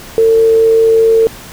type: tone with amplitude modulation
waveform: sine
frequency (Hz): 450.5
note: A4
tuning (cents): +41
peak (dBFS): -4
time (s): 0.18-1.27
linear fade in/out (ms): 0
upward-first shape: sine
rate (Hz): 94.6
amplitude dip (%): 25
effects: pink hiss -32 dBFS RMS until 1.52 s